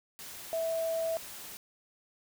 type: tone in noise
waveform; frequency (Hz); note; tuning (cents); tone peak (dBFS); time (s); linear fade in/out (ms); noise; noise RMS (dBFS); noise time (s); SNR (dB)
sine; 655; E5; -11; -29; 0.53-1.17; 0; white; -45; 0.19-1.57; +13
effects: none